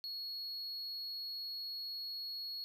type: tone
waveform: triangle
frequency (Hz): 4334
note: C#8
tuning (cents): -40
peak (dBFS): -39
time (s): 0.04-2.64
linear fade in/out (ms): 0
effects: none